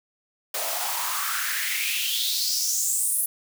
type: noise with high-pass filter sweep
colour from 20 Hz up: white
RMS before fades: -26 dBFS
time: 0.54-3.26 s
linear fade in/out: 5 ms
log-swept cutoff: 570 to 11000 Hz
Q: 4.8
effects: none